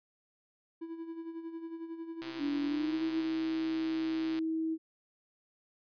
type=tone with tremolo; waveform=triangle; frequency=329.6 Hz; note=E4; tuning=in tune; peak=-35 dBFS; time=0.81-3.25 s; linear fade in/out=10 ms; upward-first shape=sine; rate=11 Hz; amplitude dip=60%
type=click train; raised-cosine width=0.2 ms; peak=-27 dBFS; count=283; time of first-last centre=2.22-4.389 s; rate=130 Hz
type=tone with pitch glide; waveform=sine; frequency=286.4 to 321.5 Hz; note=D4 to E4; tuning=-43 to -43 cents; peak=-30 dBFS; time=2.38-4.78 s; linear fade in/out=50 ms; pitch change=+200 cents; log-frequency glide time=2.67-3 s
effects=resampled to 11025 Hz